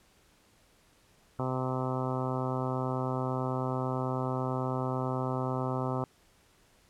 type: harmonic tone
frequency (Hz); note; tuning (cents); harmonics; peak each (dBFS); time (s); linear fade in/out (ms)
129.1; C3; -23; 1 / 2 / 3 / 4 / 5 / 6 / 7 / 8 / 9 / 10; -33 / -36 / -38 / -39 / -40 / -41 / -41 / -42 / -43 / -43; 1.39-6.04; 2
effects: pink hiss -64 dBFS RMS until 6.89 s + low-pass 12000 Hz 12 dB/octave